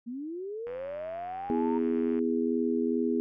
sine linear sweep, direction up, 227.2 to 932.3 Hz, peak -34 dBFS, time 0.06-1.79 s, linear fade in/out 20 ms
click train, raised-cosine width 0.5 ms, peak -32 dBFS, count 138, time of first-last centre 0.67-2.191 s, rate 90.1 Hz
harmonic tone, 82.41 Hz, E2, in tune, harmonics 3 / 4 / 5, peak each -28 / -31 / -30 dBFS, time 1.5-3.2 s, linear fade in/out 0 ms
effects none

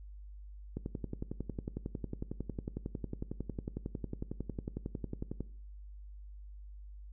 click train, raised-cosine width 3 ms, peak -24 dBFS, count 52, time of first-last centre 0.77-5.406 s, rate 11 Hz, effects noise-tail reverb RT60 0.5 s tail -19 dB re dry + added 50 Hz sine -46 dBFS peak until 7.12 s

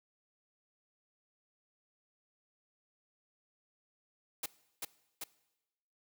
white noise with echo, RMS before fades -37 dBFS, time 4.43-4.46 s, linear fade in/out 5 ms, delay 390 ms, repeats 2, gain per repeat -2 dB, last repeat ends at 5.24 s, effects noise-tail reverb RT60 1.0 s tail -20 dB re dry + high-pass 100 Hz 12 dB/octave

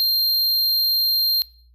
square tone, 4186 Hz, C8, in tune, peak -17 dBFS, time 0-1.42 s, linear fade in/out 0 ms, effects noise-tail reverb RT60 0.5 s tail -22 dB re dry + added 60 Hz sine -50 dBFS peak until 1.74 s

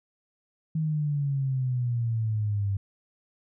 sine exponential sweep, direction down, 159.8 to 97.6 Hz, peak -24 dBFS, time 0.75-2.77 s, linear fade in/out 5 ms, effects none

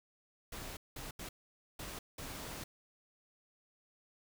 pink noise bursts at uneven times, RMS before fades -45 dBFS, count 5, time 0.52-0.77 / 0.96-1.11 / 1.19-1.29 / 1.79-1.99 / 2.18-2.64 s, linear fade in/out 5 ms, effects none

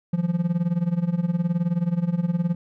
triangle tone with tremolo, 172.7 Hz, F3, 19 cents flat, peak -15 dBFS, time 0.13-2.55 s, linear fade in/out 5 ms, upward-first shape sine, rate 19 Hz, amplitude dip 85%, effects none

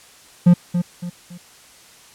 triangle tone with echo, 175.7 Hz, F3, 11 cents sharp, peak -5 dBFS, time 0.46-0.54 s, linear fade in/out 10 ms, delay 280 ms, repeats 3, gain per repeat -9 dB, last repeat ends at 1.38 s, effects white hiss -47 dBFS RMS until 2.14 s + low-pass 10000 Hz 12 dB/octave

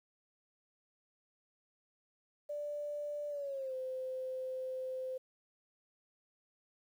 sine tone with pitch glide, 587.3 to 517.2 Hz, D5 to C5, 0 to -20 cents, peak -37 dBFS, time 2.49-5.18 s, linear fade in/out 10 ms, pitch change -220 cents, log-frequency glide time 3.29-3.74 s, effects 11-bit

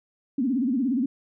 sine tone with vibrato, 255.1 Hz, C4, 44 cents flat, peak -21 dBFS, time 0.38-1.06 s, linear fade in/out 5 ms, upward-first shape sine, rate 17 Hz, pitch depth 190 cents each way, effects none

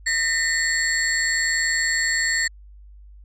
sine tone cluster, 1820 / 1981 / 4368 / 7450 Hz, A#6 / B6 / C#8 / A#8, -42 / +5 / -26 / -2 cents, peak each -21 / -25 / -26 / -25 dBFS, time 0.06-2.48 s, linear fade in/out 10 ms, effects tanh soft clip ceiling -13 dBFS + added 50 Hz sine -42 dBFS peak until 3.24 s

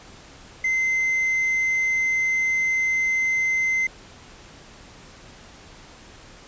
sine tone with tanh clipping, 2069 Hz, C7, 20 cents flat, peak -20 dBFS, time 0.64-3.87 s, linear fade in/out 5 ms, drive 2 dB, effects pink hiss -46 dBFS RMS until 6.47 s + resampled to 16000 Hz

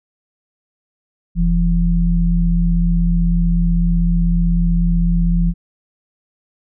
sine tone pair together, 42 / 170.8 Hz, E1 / F3, +33 / -38 cents, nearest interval 2 octaves, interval 2429 cents, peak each -14 / -15 dBFS, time 1.35-5.54 s, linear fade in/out 50 ms, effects none

